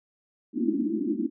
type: band-pass noise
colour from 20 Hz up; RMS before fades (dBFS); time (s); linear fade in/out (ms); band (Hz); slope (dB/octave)
white; -27; 0.53-1.3; 50; 210 to 340; 96
effects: none